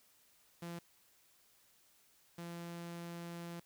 sawtooth tone pair in turn, 170.9 / 170.9 Hz, F3 / F3, -37 / -37 cents, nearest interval unison, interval 0 cents, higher neither, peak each -39 / -40 dBFS, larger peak first, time 0.62-0.79 / 2.38-3.6 s, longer second, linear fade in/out 5 ms, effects white hiss -69 dBFS RMS until 3.65 s

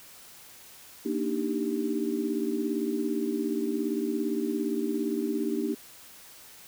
sine chord, Eb major seventh, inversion second, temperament equal, 233.1 / 293.7 / 311.1 / 392 Hz, Bb3 / D4 / Eb4 / G4, 0 / 0 / 0 / 0 cents, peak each -32 dBFS, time 1.05-5.75 s, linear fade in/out 10 ms, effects white hiss -50 dBFS RMS until 6.67 s

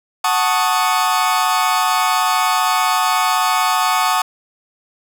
40% pulse chord, D# half-diminished seventh, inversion first, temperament equal, 740 / 880 / 1108.7 / 1244.5 Hz, F#5 / A5 / C#6 / D#6, 0 / 0 / 0 / 0 cents, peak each -19 dBFS, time 0.24-4.22 s, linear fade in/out 5 ms, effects none

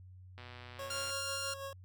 click train, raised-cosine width 0.3 ms, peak -34 dBFS, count 90, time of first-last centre 0.38-1.104 s, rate 123 Hz
25% pulse tone with tremolo, 548 Hz, C#5, 20 cents flat, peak -36 dBFS, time 0.79-1.73 s, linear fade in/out 2 ms, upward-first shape sine, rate 6.1 Hz, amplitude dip 50%
10% pulse tone, 1396.9 Hz, F6, in tune, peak -29 dBFS, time 0.9-1.54 s, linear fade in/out 5 ms
effects added 92 Hz sine -51 dBFS peak until 1.84 s

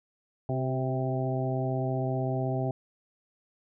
harmonic tone with a mistuned harmonic, 130.81 Hz, C3, in tune, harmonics 1 / 2 / 3 / 4 / 5 / 6, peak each -29 / -35 / -35 / -41 / -34 / -38 dBFS, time 0.49-2.71 s, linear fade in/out 2 ms, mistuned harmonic 3, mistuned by -25 cents, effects none

